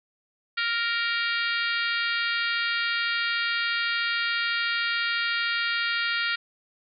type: harmonic tone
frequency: 466.2 Hz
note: A#4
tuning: in tune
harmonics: 3 / 4 / 5 / 6 / 7 / 8 / 9 / 10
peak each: -28 / -30 / -32 / -34 / -35 / -36 / -37 / -38 dBFS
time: 0.57-6.36 s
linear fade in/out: 10 ms
effects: none